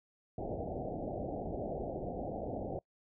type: low-pass noise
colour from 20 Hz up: white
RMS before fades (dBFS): -39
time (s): 0.38-2.79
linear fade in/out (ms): 2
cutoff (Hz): 770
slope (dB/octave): 96
effects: noise-tail reverb RT60 0.1 s tail -24 dB re dry